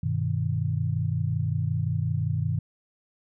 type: chord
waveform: sine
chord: G augmented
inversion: none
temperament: equal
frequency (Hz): 98 / 123.47 / 155.56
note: G2 / B2 / D#3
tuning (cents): 0 / 0 / 0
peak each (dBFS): -28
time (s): 0.03-2.59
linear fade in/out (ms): 5
effects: none